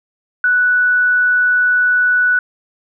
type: tone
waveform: sine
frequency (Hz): 1480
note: F#6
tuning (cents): 0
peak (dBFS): -10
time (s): 0.44-2.39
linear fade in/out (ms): 2
effects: none